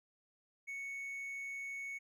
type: tone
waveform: triangle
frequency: 2217 Hz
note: C#7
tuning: in tune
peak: -39 dBFS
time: 0.67-1.99 s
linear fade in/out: 20 ms
effects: none